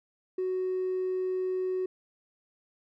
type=tone with hard clipping; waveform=sine; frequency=371.1 Hz; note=F#4; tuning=5 cents sharp; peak=-28 dBFS; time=0.38-1.86 s; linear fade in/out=5 ms; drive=1 dB; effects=none

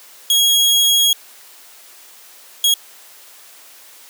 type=tone bursts at uneven times; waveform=sawtooth; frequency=3302 Hz; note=G#7; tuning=11 cents flat; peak=-8 dBFS; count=2; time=0.3-1.13 / 2.64-2.74 s; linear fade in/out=2 ms; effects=white hiss -43 dBFS RMS until 4.09 s + high-pass 400 Hz 12 dB/octave

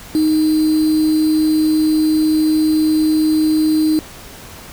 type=tone with sample-and-hold; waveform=sine; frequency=311.1 Hz; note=D#4; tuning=in tune; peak=-11 dBFS; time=0.15-3.99 s; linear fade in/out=0 ms; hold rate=4410 Hz; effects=pink hiss -36 dBFS RMS until 4.72 s

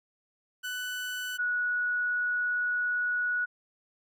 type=tone pair in turn; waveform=30% pulse / sine; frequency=1492 / 1464.7 Hz; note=F#6 / F#6; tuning=+14 / -18 cents; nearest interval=unison; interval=32 cents; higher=first; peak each=-30 / -26 dBFS; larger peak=second; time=0.63-1.38 / 1.38-3.46 s; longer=second; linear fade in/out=20 ms; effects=none

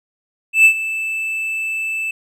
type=tone with ADSR envelope; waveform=triangle; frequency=2637 Hz; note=E7; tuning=in tune; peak=-3 dBFS; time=0.53-2.11 s; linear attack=120 ms; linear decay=82 ms; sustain=-15 dB; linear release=4 ms; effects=none

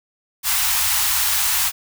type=band-stop noise; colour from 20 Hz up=white; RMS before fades=-19 dBFS; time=0.43-1.72 s; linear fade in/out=50 ms; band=100 to 750 Hz; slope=48 dB/octave; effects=none

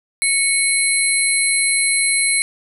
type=tone cluster; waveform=sine; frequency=2212 / 4142 / 8350 / 10560 Hz; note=C#7 / C8 / C9 / E9; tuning=-4 / -18 / -5 / +2 cents; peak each=-18 / -23 / -24 / -18 dBFS; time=0.22-2.42 s; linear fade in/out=0 ms; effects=none

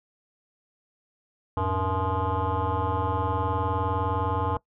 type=tone with frequency modulation; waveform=sine; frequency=470.2 Hz; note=A#4; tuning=15 cents sharp; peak=-22 dBFS; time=1.57-4.57 s; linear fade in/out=2 ms; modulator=192 Hz; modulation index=3.4; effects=noise-tail reverb RT60 0.1 s tail -22 dB re dry + tanh soft clip ceiling -20 dBFS

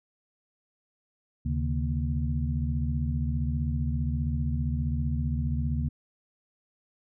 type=tone cluster; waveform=sine; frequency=74.3 / 135.7 / 150.9 / 233.9 Hz; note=D2 / C#3 / D3 / A#3; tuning=+21 / -36 / +47 / +6 cents; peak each=-28 / -31 / -34 / -34 dBFS; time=1.45-5.89 s; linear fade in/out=10 ms; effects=none

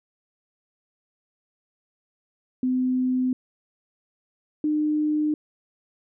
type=tone pair in turn; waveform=sine; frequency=255 / 302.9 Hz; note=C4 / D#4; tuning=-44 / -46 cents; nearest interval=minor third; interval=298 cents; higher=second; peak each=-20 dBFS; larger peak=neither; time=2.63-3.33 / 4.64-5.34 s; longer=neither; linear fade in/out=2 ms; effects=none

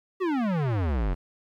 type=exponential sweep; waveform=square; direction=down; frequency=393.2 to 41.72 Hz; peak=-24 dBFS; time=0.2-1.15 s; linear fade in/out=20 ms; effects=low-pass 2000 Hz 12 dB/octave + 10-bit

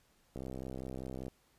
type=click train; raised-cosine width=2 ms; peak=-29 dBFS; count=61; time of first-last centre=0.36-1.282 s; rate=65.1 Hz; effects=pink hiss -70 dBFS RMS until 1.58 s + resampled to 32000 Hz

